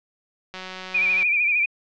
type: click train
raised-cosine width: 0.2 ms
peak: -17 dBFS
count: 129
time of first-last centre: 0.54-1.228 s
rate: 186 Hz
type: tone with vibrato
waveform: sine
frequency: 2400 Hz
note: D7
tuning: 37 cents sharp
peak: -17 dBFS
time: 0.94-1.66 s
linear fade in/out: 10 ms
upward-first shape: sine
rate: 13 Hz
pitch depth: 62 cents each way
effects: low-pass 4000 Hz 12 dB/octave